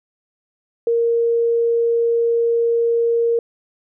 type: tone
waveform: sine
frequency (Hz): 465.8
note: A#4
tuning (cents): -1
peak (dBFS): -14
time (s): 0.87-3.39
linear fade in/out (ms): 2
effects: none